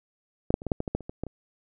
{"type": "clicks", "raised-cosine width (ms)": 2, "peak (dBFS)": [-11, -6, -26, -17, -9, -15, -17, -12, -28, -22, -17, -24], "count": 12, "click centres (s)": [0.505, 0.541, 0.619, 0.667, 0.718, 0.804, 0.878, 0.95, 1.007, 1.095, 1.236, 1.267], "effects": []}